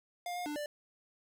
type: tone with pitch steps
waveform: square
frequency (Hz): 706 / 713 / 296.3 / 590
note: F5 / F5 / D4 / D5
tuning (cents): +19 / +36 / +15 / +8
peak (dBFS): -37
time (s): 0.26-0.66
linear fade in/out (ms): 2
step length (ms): 100
effects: none